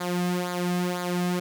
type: tone with flanger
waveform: sawtooth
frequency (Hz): 178.1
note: F3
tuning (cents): +34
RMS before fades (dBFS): -27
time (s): 0-1.4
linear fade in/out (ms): 10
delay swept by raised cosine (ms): 0.35 to 2.15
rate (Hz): 2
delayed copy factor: -0.65
effects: none